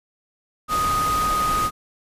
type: tone in noise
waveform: sine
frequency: 1244.5 Hz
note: D#6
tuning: in tune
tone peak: -19 dBFS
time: 0.68-1.71 s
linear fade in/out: 50 ms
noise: pink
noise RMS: -28 dBFS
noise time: 0.68-1.71 s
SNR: +6 dB
effects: resampled to 32000 Hz